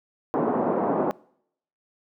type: band-pass noise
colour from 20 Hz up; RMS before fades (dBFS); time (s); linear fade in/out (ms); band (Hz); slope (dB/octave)
pink; -24; 0.34-1.11; 0; 210 to 960; 24
effects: noise-tail reverb RT60 0.7 s tail -24 dB re dry